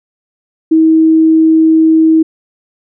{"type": "tone", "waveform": "sine", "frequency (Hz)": 320, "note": "D#4", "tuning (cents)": 49, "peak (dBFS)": -4, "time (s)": [0.71, 2.23], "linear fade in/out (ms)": 10, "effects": []}